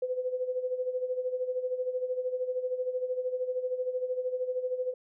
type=tone with tremolo; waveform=sine; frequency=506 Hz; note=B4; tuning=42 cents sharp; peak=-26 dBFS; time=0.02-4.94 s; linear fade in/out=5 ms; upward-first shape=sine; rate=13 Hz; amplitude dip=70%; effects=none